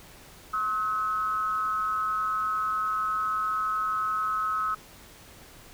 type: tone with amplitude modulation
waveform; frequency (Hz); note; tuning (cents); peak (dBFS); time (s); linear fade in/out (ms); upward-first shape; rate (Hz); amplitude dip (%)
sine; 1281; E6; -50; -22; 0.53-4.75; 10; sine; 209; 65
effects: pink hiss -50 dBFS RMS until 5.73 s